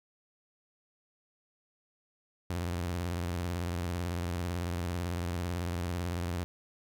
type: tone with vibrato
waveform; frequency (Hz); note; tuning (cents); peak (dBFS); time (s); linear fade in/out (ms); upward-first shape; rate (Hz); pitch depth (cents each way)
sawtooth; 87.31; F2; 0; -28; 2.5-6.44; 0; sine; 18; 110
effects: none